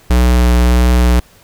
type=tone with vibrato; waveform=square; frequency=60.9 Hz; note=B1; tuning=24 cents flat; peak=-8 dBFS; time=0.1-1.2 s; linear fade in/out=5 ms; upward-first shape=sine; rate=1.6 Hz; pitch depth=14 cents each way; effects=pink hiss -46 dBFS RMS until 1.43 s